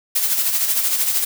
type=noise with tremolo; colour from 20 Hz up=blue; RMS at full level=-17 dBFS; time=0.15-1.25 s; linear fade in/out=10 ms; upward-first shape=sine; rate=13 Hz; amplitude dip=50%; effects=none